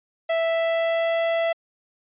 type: tone with pitch glide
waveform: 45% pulse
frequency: 659.3 to 665 Hz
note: E5 to E5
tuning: 0 to +15 cents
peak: -20 dBFS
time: 0.29-1.53 s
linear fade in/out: 10 ms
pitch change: +15 cents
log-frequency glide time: 0.48-1.24 s
effects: resampled to 8000 Hz